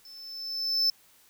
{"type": "tone with level ramp", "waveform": "triangle", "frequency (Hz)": 5274, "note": "E8", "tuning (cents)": 0, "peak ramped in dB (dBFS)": [-45, -19], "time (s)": [0.05, 0.9], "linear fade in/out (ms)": 2, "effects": ["white hiss -60 dBFS RMS until 1.29 s"]}